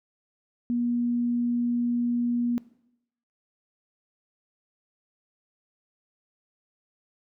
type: tone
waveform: sine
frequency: 240 Hz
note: B3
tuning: 49 cents flat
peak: -23 dBFS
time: 0.7-2.58 s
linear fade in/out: 0 ms
effects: noise-tail reverb RT60 0.8 s tail -19 dB re dry